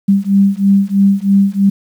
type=beating tone pair; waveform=sine; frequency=196 / 199.1 Hz; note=G3 / G3; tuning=0 / +27 cents; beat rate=3.1 Hz; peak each=-11 dBFS; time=0.08-1.7 s; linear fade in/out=10 ms; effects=7-bit